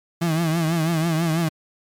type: tone with vibrato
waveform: 35% pulse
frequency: 163.6 Hz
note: E3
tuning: 13 cents flat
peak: -17 dBFS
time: 0.21-1.49 s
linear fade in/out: 10 ms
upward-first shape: triangle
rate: 6.1 Hz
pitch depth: 100 cents each way
effects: MP3 96 kbps